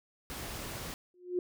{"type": "noise", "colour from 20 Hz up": "pink", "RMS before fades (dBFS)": -41, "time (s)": [0.3, 0.94], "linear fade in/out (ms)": 0}
{"type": "tone with exponential growth", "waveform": "sine", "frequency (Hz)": 358.8, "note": "F4", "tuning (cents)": 47, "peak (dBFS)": -25, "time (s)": [1.14, 1.39], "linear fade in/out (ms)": 2, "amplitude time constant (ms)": 53}
{"effects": []}